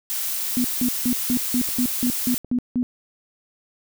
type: noise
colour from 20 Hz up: blue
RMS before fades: -26 dBFS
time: 0.1-2.38 s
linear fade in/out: 0 ms
type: tone bursts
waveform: sine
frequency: 246.9 Hz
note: B3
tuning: in tune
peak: -18 dBFS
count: 10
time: 0.57-2.83 s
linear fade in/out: 0 ms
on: 73 ms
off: 170 ms
type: click train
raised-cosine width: 2 ms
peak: -26 dBFS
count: 5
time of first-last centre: 1.31-2.825 s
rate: 2.64 Hz
effects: none